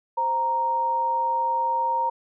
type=tone pair together; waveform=sine; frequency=522.5 / 932.3 Hz; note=C5 / A#5; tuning=-2 / 0 cents; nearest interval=minor seventh; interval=1002 cents; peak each=-32 / -21 dBFS; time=0.17-2.1 s; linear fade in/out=10 ms; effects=none